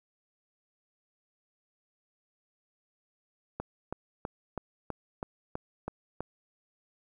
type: click train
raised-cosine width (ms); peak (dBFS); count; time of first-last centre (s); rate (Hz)
1; -20; 9; 3.6-6.206; 3.07
effects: 10-bit